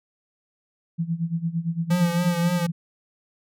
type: tone with tremolo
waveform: sine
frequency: 166.7 Hz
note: E3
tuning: 20 cents sharp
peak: -20 dBFS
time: 0.98-2.72 s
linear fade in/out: 20 ms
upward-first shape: sine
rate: 8.8 Hz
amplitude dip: 85%
type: tone with vibrato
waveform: square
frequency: 174.61 Hz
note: F3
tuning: in tune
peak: -21 dBFS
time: 1.9-2.67 s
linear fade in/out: 10 ms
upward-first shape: sine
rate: 3.6 Hz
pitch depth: 37 cents each way
effects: none